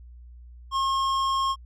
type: tone with hard clipping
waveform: triangle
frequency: 1077 Hz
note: C6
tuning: 50 cents sharp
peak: -24 dBFS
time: 0.71-1.56 s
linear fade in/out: 50 ms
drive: 15 dB
effects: added 60 Hz sine -43 dBFS peak until 1.65 s